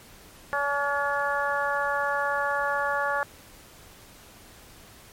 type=harmonic tone; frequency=284.2 Hz; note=C#4; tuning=43 cents sharp; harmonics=2 / 3 / 4 / 5 / 6; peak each=-30 / -30 / -30 / -30 / -30 dBFS; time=0.53-3.23 s; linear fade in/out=0 ms; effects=pink hiss -50 dBFS RMS until 5.12 s + MP3 64 kbps